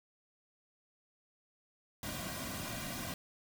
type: noise with comb filter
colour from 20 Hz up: pink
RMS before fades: -41 dBFS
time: 2.03-3.14 s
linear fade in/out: 2 ms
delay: 2.3 ms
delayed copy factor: -0.75
effects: none